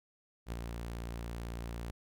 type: tone with ADSR envelope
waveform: sawtooth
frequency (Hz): 58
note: A#1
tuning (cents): -8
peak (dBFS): -31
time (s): 0.46-1.91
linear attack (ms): 61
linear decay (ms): 7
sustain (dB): -4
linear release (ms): 5
effects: none